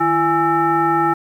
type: tone with frequency modulation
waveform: sine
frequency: 830.6 Hz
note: G#5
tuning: in tune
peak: -13 dBFS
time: 0-1.14 s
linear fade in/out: 10 ms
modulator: 493 Hz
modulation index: 1.3
effects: 8-bit